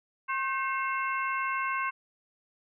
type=harmonic tone with a mistuned harmonic; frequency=537 Hz; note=C5; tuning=45 cents sharp; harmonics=2 / 3 / 4 / 5; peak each=-30 / -34 / -36 / -38 dBFS; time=0.28-1.91 s; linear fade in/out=20 ms; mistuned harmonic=3; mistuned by=-70 cents; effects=none